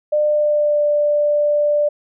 sine tone with pitch glide, 600 to 590 Hz, D5 to D5, +37 to +8 cents, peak -13 dBFS, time 0.12-1.89 s, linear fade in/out 10 ms, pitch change -29 cents, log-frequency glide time 0.25-0.83 s, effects none

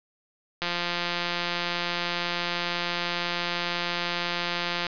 click train, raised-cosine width 0.2 ms, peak -10 dBFS, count 740, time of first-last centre 0.62-4.867 s, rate 174 Hz, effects resampled to 11025 Hz + 8-bit

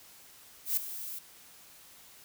violet noise with ADSR envelope, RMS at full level -27 dBFS, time 0.65-1.19 s, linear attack 120 ms, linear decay 6 ms, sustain -13 dB, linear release 8 ms, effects white hiss -55 dBFS RMS until 2.24 s

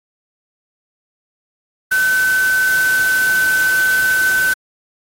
sine tone in noise, 1522 Hz, F#6, 48 cents sharp, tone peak -12 dBFS, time 1.91-4.54 s, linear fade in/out 10 ms, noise white, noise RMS -25 dBFS, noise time 1.91-4.54 s, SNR +10 dB, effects AAC 48 kbps

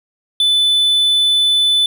triangle tone, 3500 Hz, A7, 10 cents flat, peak -9 dBFS, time 0.4-1.86 s, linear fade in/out 2 ms, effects none

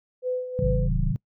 sine tone with tremolo, 504 Hz, B4, 35 cents sharp, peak -23 dBFS, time 0.22-0.89 s, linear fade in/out 50 ms, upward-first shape sine, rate 2.8 Hz, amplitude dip 65%
sine chord, Ab dominant seventh, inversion none, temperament equal, 103.83 / 130.81 / 155.56 / 185 Hz, Ab2 / C3 / Eb3 / Gb3, 0 / 0 / 0 / 0 cents, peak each -31 / -27 / -29 / -31 dBFS, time 0.59-1.16 s, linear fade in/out 0 ms
sine exponential sweep, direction down, 58.1 to 30.07 Hz, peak -23 dBFS, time 0.63-1.12 s, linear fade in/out 10 ms
effects noise-tail reverb RT60 0.1 s tail -25 dB re dry

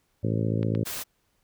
harmonic tone, 55 Hz, A1, in tune, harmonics 2 / 3 / 4 / 5 / 6 / 7 / 8 / 9 / 10, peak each -26 / -30 / -32 / -34 / -36 / -37 / -38 / -39 / -40 dBFS, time 0.23-0.84 s, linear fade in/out 10 ms
click train, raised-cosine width 0.3 ms, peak -24 dBFS, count 4, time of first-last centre 0.63-0.992 s, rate 8.29 Hz
white noise, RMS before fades -34 dBFS, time 0.85-1.04 s, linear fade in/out 20 ms
effects pink hiss -71 dBFS RMS until 1.43 s

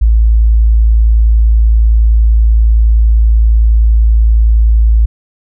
sine tone, 55.3 Hz, A1, 9 cents sharp, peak -4 dBFS, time 0.01-5.06 s, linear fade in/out 10 ms, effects none

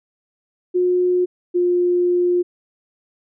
sine tone pair in turn, 360.4 / 354.6 Hz, F#4 / F4, -45 / +26 cents, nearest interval unison, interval 29 cents, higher first, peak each -14 dBFS, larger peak neither, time 0.74-1.26 / 1.54-2.43 s, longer second, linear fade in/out 20 ms, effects none

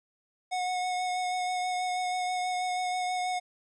square tone with vibrato, 730 Hz, F#5, 24 cents flat, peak -29 dBFS, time 0.51-3.4 s, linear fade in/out 20 ms, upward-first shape sine, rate 6.2 Hz, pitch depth 14 cents each way, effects resampled to 22050 Hz + 11-bit

